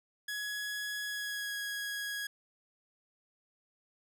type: tone with pitch glide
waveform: sawtooth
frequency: 1679 to 1658.8 Hz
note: G#6 to G#6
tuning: +18 to -3 cents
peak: -32 dBFS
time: 0.28-2.27 s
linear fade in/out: 5 ms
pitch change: -21 cents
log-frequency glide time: 1.04-1.54 s
effects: none